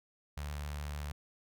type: tone with notch filter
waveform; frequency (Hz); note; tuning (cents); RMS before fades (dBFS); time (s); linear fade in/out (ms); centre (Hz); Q
sawtooth; 73.42; D2; 0; -40; 0.37-1.12; 5; 320; 0.5
effects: none